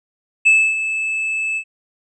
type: tone with ADSR envelope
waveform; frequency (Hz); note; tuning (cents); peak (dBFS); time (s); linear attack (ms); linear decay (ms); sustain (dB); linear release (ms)
triangle; 2617; E7; -13; -6; 0.45-1.64; 18; 280; -11; 72
effects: resampled to 24000 Hz